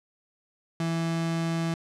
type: tone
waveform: 35% pulse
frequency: 165.4 Hz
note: E3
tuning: 6 cents sharp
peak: -24 dBFS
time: 0.8-1.74 s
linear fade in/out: 2 ms
effects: low-pass 8000 Hz 12 dB/octave